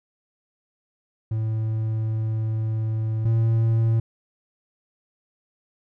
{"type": "tone pair in turn", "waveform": "triangle", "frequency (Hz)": [110.3, 113.27], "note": ["A2", "A#2"], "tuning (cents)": [5, -49], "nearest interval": "unison", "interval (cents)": 46, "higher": "second", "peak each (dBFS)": [-20, -15], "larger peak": "second", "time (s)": [[1.31, 3.25], [3.25, 4]], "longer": "first", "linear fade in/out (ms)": 5, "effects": []}